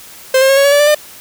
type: tone with pitch steps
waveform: 45% pulse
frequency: 523.3 / 533.7 / 544.3 / 555.1 / 566.1 / 577.3 / 588.7 / 600.4 Hz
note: C5 / C5 / C#5 / C#5 / C#5 / D5 / D5 / D5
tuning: 0 / +34 / -32 / +2 / +36 / -30 / +4 / +38 cents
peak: -7 dBFS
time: 0.34-0.948 s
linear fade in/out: 5 ms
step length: 76 ms
effects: white hiss -36 dBFS RMS until 1.2 s